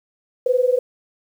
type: tone pair together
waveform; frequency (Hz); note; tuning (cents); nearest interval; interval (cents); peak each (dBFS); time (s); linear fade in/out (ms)
sine; 493.9 / 515.2; B4 / C5; 0 / -27; minor second; 73; -17 / -18; 0.46-0.79; 5
effects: 8-bit